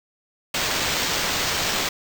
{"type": "noise with sample-and-hold", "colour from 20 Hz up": "blue", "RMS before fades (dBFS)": -24, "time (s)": [0.54, 1.89], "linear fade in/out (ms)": 5, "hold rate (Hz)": 11025, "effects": []}